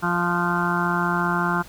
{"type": "harmonic tone with a mistuned harmonic", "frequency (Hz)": 174.6, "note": "F3", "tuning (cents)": 0, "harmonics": [1, 2, 4, 5, 6, 7, 8, 9], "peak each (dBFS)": [-25, -29, -31, -29, -27, -30, -26, -31], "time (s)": [0.02, 1.63], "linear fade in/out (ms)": 20, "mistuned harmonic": 9, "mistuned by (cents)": -45, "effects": ["pink hiss -46 dBFS RMS until 1.68 s"]}